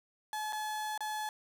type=tone with dropouts; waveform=35% pulse; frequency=856 Hz; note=A5; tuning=48 cents flat; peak=-33 dBFS; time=0.33-1.29 s; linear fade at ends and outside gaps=1 ms; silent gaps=0.525-0.53 / 0.977-1.006 s; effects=none